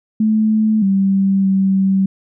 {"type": "tone with pitch steps", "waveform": "sine", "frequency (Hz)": [217, 194.5, 192.6], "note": ["A3", "G3", "G3"], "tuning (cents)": [-24, -13, -30], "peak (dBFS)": -11, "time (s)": [0.2, 2.06], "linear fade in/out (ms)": 5, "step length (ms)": 620, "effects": []}